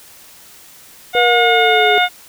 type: harmonic tone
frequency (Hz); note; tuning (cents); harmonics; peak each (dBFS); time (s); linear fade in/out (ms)
720; F#5; -47; 1 / 2 / 3 / 4 / 5; -14 / -17 / -17 / -23 / -19; 1.13-2.09; 50
type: linear sweep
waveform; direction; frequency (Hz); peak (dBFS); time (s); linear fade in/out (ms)
sine; down; 490 to 415.3; -15; 1.15-1.98; 0
effects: white hiss -42 dBFS RMS until 2.28 s